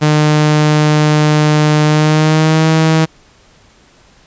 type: tone with pitch glide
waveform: sawtooth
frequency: 151.6 to 159.51 Hz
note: D#3 to D#3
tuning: -45 to +43 cents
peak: -4 dBFS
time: 0.01-3.06 s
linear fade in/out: 20 ms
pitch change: +88 cents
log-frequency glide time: 1.84-2.68 s
effects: pink hiss -47 dBFS RMS until 4.26 s + resampled to 16000 Hz